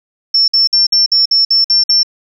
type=tone bursts; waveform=sine; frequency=5400 Hz; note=E8; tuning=41 cents sharp; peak=-7 dBFS; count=9; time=0.34-2.032 s; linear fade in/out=5 ms; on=140 ms; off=54 ms; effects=8-bit